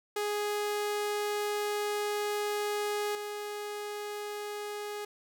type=tone with level steps; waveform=sawtooth; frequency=415.3 Hz; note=G#4; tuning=in tune; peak=-26 / -32 dBFS; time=0.16-5.05 s; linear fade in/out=5 ms; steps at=3.15 s; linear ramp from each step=2 ms; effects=none